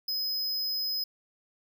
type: tone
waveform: square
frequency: 5060 Hz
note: D#8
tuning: 28 cents sharp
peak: -29 dBFS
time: 0.08-1.04 s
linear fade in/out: 5 ms
effects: none